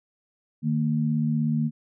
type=tone pair together; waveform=sine; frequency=152.96 / 229.4 Hz; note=D#3 / A#3; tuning=-29 / -28 cents; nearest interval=perfect fifth; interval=701 cents; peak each=-24 dBFS; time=0.62-1.71 s; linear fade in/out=50 ms; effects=none